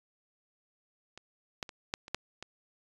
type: clicks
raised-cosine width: 0.2 ms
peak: -29 / -17 / -27 / -14 / -29 / -13 / -24 dBFS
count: 7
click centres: 1.176 / 1.628 / 1.692 / 1.939 / 2.081 / 2.146 / 2.426 s
effects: resampled to 24000 Hz